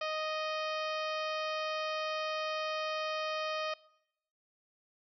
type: harmonic tone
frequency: 622.3 Hz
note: D#5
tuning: in tune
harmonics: 1 / 2 / 3 / 4 / 5 / 6 / 7 / 8 / 9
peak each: -36 / -38 / -45 / -42 / -45 / -51 / -50 / -49 / -55 dBFS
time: 0.01-3.74 s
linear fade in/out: 5 ms
effects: noise-tail reverb RT60 0.8 s tail -22 dB re dry